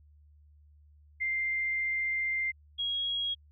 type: tone pair in turn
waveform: sine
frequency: 2095 / 3299 Hz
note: C7 / G#7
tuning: +2 / -12 cents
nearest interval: minor sixth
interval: 786 cents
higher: second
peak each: -28 / -29 dBFS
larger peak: first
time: 1.2-2.52 / 2.78-3.35 s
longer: first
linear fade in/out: 20 ms
effects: added 74 Hz sine -56 dBFS peak until 3.51 s